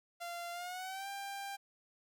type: tone with pitch glide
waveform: sawtooth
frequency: 691 to 793.8 Hz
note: F5 to G5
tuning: -19 to +22 cents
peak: -37 dBFS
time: 0.2-1.57 s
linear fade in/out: 20 ms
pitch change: +241 cents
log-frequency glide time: 0.52-1.08 s
effects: none